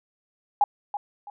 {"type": "tone with echo", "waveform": "sine", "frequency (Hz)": 820, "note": "G#5", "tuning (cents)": -22, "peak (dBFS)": -15, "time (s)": [0.61, 0.64], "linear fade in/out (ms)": 2, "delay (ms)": 330, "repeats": 2, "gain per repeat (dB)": -11, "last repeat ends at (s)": 1.3, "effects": []}